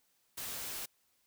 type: noise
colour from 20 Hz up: white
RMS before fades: -41 dBFS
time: 0.37-0.86 s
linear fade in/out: 10 ms
effects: white hiss -74 dBFS RMS until 1.26 s